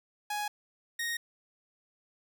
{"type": "tone pair in turn", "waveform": "sawtooth", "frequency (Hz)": [833, 1865.4], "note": ["G#5", "A#6"], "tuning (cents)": [5, 1], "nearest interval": "octave + major second", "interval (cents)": 1396, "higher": "second", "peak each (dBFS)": -28, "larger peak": "neither", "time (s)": [[0.3, 0.48], [0.99, 1.17]], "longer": "neither", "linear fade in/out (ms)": 5, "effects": []}